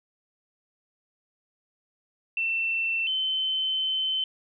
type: tone pair in turn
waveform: sine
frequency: 2686 / 3068 Hz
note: E7 / G7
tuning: +32 / -38 cents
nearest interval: major second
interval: 230 cents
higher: second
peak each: -24 dBFS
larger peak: neither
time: 2.37-3.07 / 3.07-4.24 s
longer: second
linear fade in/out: 2 ms
effects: none